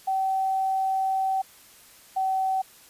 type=tone pair in turn; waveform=sine; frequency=767 / 762.7 Hz; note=G5 / G5; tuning=-38 / -48 cents; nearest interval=unison; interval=10 cents; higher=first; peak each=-22 / -22 dBFS; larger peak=neither; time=0.07-1.42 / 2.16-2.62 s; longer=first; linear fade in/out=10 ms; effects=white hiss -52 dBFS RMS until 2.89 s + resampled to 32000 Hz